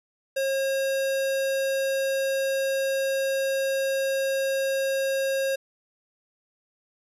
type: tone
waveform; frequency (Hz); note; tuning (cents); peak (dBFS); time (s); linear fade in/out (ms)
square; 540; C#5; -45; -24; 0.36-5.56; 10
effects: resampled to 32000 Hz